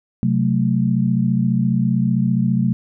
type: chord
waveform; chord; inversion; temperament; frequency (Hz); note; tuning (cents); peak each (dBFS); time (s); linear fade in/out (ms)
sine; F# diminished; second; equal; 130.81 / 185 / 220; C3 / F#3 / A3; 0 / 0 / 0; -19; 0.23-2.73; 0
effects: none